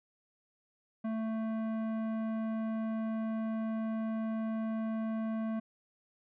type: tone with tanh clipping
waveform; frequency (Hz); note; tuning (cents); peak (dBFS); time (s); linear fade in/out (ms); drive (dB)
sine; 221.8; A3; +14; -34; 1.04-5.6; 10; 14
effects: none